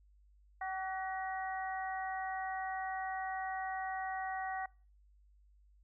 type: harmonic tone with a mistuned harmonic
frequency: 380 Hz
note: F#4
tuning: 46 cents sharp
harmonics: 2 / 3 / 4 / 5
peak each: -38 / -47 / -47 / -44 dBFS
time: 0.61-4.66 s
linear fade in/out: 5 ms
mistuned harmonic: 4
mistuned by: -31 cents
effects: noise-tail reverb RT60 0.4 s tail -25 dB re dry + added 50 Hz sine -62 dBFS peak until 5.83 s